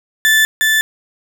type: tone pair in turn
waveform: 35% pulse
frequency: 1755 / 1755 Hz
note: A6 / A6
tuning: -5 / -5 cents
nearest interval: unison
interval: 0 cents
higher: neither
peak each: -7 / -9 dBFS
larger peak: first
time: 0.25-0.45 / 0.61-0.81 s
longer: neither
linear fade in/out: 0 ms
effects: none